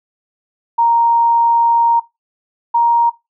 sine tone pair in turn, 932.3 / 937.7 Hz, A#5 / A#5, 0 / +10 cents, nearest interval unison, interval 10 cents, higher second, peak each -9 dBFS, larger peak neither, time 0.78-2 / 2.74-3.1 s, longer first, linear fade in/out 10 ms, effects noise-tail reverb RT60 0.2 s tail -19 dB re dry

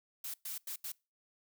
blue noise bursts at uneven times, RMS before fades -41 dBFS, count 4, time 0.24-0.34 / 0.45-0.58 / 0.67-0.76 / 0.84-0.92 s, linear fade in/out 5 ms, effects noise-tail reverb RT60 0.3 s tail -25 dB re dry

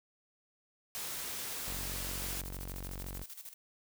white noise, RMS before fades -40 dBFS, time 0.95-2.41 s, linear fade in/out 0 ms
sawtooth tone, 46.25 Hz, F#1, in tune, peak -37 dBFS, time 1.67-3.24 s, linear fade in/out 10 ms
blue noise with tremolo, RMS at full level -46 dBFS, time 2.22-3.54 s, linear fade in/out 10 ms, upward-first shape square, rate 13 Hz, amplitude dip 70%
effects none

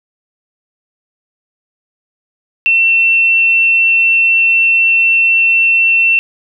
sine tone, 2698 Hz, E7, 40 cents sharp, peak -7 dBFS, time 2.66-6.19 s, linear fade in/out 0 ms, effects none

